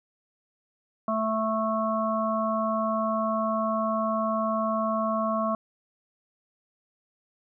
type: harmonic tone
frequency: 220 Hz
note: A3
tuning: in tune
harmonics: 1 / 3 / 5 / 6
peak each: -29 / -28 / -28 / -37 dBFS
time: 1.08-5.55 s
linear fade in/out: 2 ms
effects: none